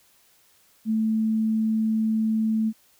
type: tone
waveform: sine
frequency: 220 Hz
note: A3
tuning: in tune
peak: -20 dBFS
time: 0.85-2.73 s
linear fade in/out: 50 ms
effects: white hiss -60 dBFS RMS until 2.99 s